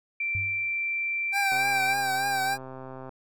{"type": "tone", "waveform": "sine", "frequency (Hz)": 2349, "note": "D7", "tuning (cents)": 0, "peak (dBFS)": -26, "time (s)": [0.2, 1.94], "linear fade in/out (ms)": 5}
{"type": "tone with exponential decay", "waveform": "sine", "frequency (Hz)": 97.6, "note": "G2", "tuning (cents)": -7, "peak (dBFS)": -28, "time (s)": [0.35, 0.79], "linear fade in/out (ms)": 0, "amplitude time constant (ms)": 94}
{"type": "tone with vibrato", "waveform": "25% pulse", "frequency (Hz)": 784, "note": "G5", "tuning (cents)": 0, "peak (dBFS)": -21, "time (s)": [1.32, 2.58], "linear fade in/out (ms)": 50, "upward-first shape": "triangle", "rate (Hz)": 3.4, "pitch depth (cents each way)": 54}
{"type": "click train", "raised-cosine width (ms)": 1, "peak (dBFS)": -27, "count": 207, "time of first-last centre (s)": [1.52, 3.093], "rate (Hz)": 131}
{"effects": []}